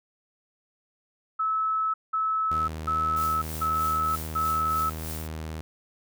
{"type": "tone bursts", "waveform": "sine", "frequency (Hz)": 1300, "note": "E6", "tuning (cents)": -24, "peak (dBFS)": -23, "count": 5, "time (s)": [1.39, 4.9], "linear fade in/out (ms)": 10, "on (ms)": 550, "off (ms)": 190}
{"type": "tone", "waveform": "sawtooth", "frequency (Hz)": 79, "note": "D#2", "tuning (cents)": 27, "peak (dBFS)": -29, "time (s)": [2.51, 5.61], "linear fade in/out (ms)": 0}
{"type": "noise with tremolo", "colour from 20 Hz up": "blue", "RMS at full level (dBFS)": -37, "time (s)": [3.16, 5.28], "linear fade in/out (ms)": 10, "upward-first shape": "triangle", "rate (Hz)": 3.2, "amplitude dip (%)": 70}
{"effects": []}